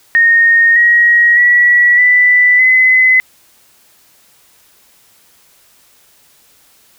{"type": "tone with pitch steps", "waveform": "sine", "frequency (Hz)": [1850, 1893.2, 1937.5, 1982.8, 2029], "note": ["A#6", "A#6", "B6", "B6", "B6"], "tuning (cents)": [-14, 26, -34, 6, 46], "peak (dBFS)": -5, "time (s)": [0.15, 3.2], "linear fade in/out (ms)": 0, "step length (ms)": 610, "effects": ["white hiss -49 dBFS RMS until 6.98 s"]}